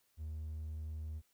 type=tone; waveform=triangle; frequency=77.78 Hz; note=D#2; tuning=in tune; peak=-37 dBFS; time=0.17-1.22 s; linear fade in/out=50 ms; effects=tanh soft clip ceiling -34 dBFS + white hiss -75 dBFS RMS until 1.33 s